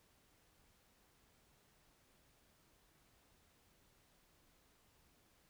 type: silence
effects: pink hiss -72 dBFS RMS until 5.49 s

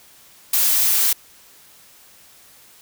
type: noise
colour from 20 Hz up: blue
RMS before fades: -17 dBFS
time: 0.53-1.13 s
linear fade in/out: 5 ms
effects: white hiss -49 dBFS RMS until 2.81 s

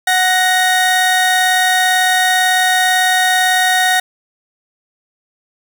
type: tone pair together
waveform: 30% pulse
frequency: 739 / 1866.5 Hz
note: F#5 / A#6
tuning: -2 / +2 cents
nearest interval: octave + major third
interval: 1604 cents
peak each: -11 dBFS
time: 0.07-4 s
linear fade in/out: 5 ms
effects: 7-bit

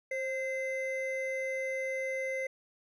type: tone pair together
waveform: triangle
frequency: 529 / 2061 Hz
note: C5 / C7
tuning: +19 / -27 cents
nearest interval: 2 octaves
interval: 2354 cents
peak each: -32 / -34 dBFS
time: 0.11-2.47 s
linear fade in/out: 5 ms
effects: none

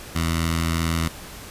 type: tone with notch filter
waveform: 10% pulse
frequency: 82.41 Hz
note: E2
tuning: in tune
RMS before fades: -23 dBFS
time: 0.15-1.08 s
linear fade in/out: 5 ms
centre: 460 Hz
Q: 0.55
effects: pink hiss -39 dBFS RMS until 1.5 s + resampled to 32000 Hz

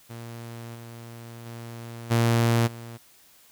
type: tone with level steps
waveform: sawtooth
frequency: 116.54 Hz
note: A#2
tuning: in tune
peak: -33 / -36 / -33 / -15 / -34 dBFS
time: 0.09-2.98 s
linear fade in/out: 20 ms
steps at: 0.74 / 1.45 / 2.1 / 2.66 s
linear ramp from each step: 20 ms
effects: white hiss -56 dBFS RMS until 3.51 s

